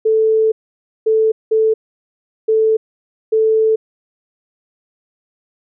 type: tone bursts at uneven times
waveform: sine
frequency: 440 Hz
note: A4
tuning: in tune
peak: -10 dBFS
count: 5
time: 0.05-0.52 / 1.06-1.32 / 1.51-1.74 / 2.48-2.77 / 3.32-3.76 s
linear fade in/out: 10 ms
effects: none